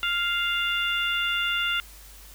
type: harmonic tone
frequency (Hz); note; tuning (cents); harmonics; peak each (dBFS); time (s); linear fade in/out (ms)
698.5; F5; 0; 2 / 3 / 4 / 5; -27 / -32 / -27 / -32; 0.03-1.8; 0
effects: added 50 Hz sine -47 dBFS peak until 2.34 s + white hiss -49 dBFS RMS until 2.34 s